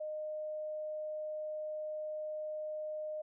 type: tone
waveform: sine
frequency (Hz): 614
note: D#5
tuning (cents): -23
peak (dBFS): -37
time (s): 0-3.22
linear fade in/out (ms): 10
effects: none